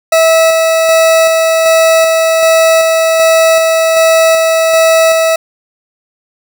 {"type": "tone with tremolo", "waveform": "40% pulse", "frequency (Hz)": 650, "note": "E5", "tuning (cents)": -24, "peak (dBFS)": -4, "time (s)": [0.12, 5.36], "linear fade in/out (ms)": 5, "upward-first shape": "square", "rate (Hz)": 1.3, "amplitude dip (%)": 25, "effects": []}